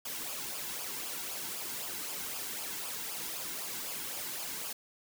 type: noise with flanger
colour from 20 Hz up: white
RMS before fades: -39 dBFS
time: 0.05-4.73 s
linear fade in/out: 5 ms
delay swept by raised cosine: 0.5 to 1.7 ms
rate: 3.9 Hz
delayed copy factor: -0.6
effects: none